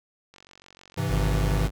click train, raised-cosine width 0.2 ms, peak -32 dBFS, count 48, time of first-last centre 0.34-1.351 s, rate 46.5 Hz
square chord, Ab augmented, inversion none, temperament equal with one note detuned, 101.34 / 130.81 / 164.81 Hz, Ab2 / C3 / E3, -42 / 0 / 0 cents, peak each -30 dBFS, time 0.97-1.68 s, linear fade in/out 10 ms
square tone, 51.4 Hz, G#1, 17 cents flat, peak -24 dBFS, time 1.08-1.71 s, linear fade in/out 50 ms
effects none

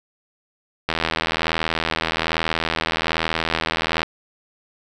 click train, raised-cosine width 0.3 ms, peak -4 dBFS, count 256, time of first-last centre 0.89-4.03 s, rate 81.2 Hz, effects none

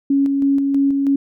sine tone with tremolo, 277.2 Hz, C#4, in tune, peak -12 dBFS, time 0.1-1.16 s, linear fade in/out 5 ms, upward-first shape square, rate 3.1 Hz, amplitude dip 30%, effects none

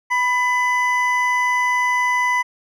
triangle tone pair together, 988 / 2007 Hz, B5 / B6, 0 / +27 cents, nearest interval octave, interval 1227 cents, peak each -17 dBFS, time 0.1-2.43 s, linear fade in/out 20 ms, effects none

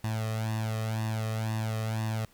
sawtooth tone with flanger, 110.4 Hz, A2, 6 cents sharp, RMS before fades -31 dBFS, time 0.04-2.25 s, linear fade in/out 0 ms, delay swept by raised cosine 1.1 to 1.61 ms, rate 2 Hz, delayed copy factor +0.8, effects pink hiss -61 dBFS RMS until 2.33 s

